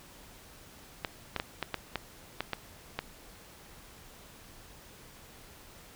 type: clicks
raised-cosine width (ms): 0.3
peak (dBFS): -15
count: 9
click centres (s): 1.048 / 1.363 / 1.399 / 1.627 / 1.743 / 1.957 / 2.406 / 2.533 / 2.99
effects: pink hiss -53 dBFS RMS until 5.95 s